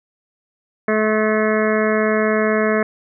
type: harmonic tone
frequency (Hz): 215.9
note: A3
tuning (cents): -33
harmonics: 1 / 2 / 3 / 5 / 6 / 7 / 8 / 9 / 10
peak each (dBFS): -20 / -19 / -21 / -27 / -28 / -30 / -25 / -31 / -29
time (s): 0.88-2.83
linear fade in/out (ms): 2
effects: none